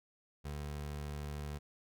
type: tone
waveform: 25% pulse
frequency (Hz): 73.42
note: D2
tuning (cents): 0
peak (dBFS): -36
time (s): 0.44-1.59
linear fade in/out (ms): 20
effects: none